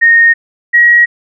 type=tone pair in turn; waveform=sine; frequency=1851 / 1901.9 Hz; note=A#6 / A#6; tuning=-13 / +34 cents; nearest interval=unison; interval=47 cents; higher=second; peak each=-3 dBFS; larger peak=neither; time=0.01-0.34 / 0.73-1.06 s; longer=neither; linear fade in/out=20 ms; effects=none